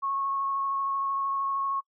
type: tone with vibrato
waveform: sine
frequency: 1097 Hz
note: C#6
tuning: 18 cents flat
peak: -26 dBFS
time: 0.02-1.81 s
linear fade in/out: 20 ms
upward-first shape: sine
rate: 13 Hz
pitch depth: 11 cents each way
effects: noise-tail reverb RT60 0.1 s tail -25 dB re dry